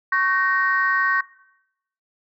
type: chord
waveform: sine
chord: G diminished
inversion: second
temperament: equal with one note detuned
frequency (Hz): 1108.7 / 1535.7 / 1864.7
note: Db6 / G6 / Bb6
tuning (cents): 0 / -36 / 0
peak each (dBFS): -21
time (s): 0.12-1.21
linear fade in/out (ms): 5
effects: noise-tail reverb RT60 0.8 s tail -19 dB re dry + tanh soft clip ceiling -8 dBFS